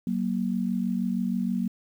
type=tone pair together; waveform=sine; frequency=188.6 / 234.9 Hz; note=F#3 / A#3; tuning=+33 / +13 cents; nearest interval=major third; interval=380 cents; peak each=-27 dBFS; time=0.07-1.68 s; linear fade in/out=2 ms; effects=9-bit